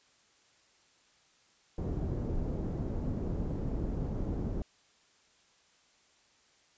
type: low-pass noise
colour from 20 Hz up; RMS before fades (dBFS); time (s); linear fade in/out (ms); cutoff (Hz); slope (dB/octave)
pink; -34; 1.78-4.62; 2; 360; 12
effects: white hiss -66 dBFS RMS until 6.77 s + resampled to 16000 Hz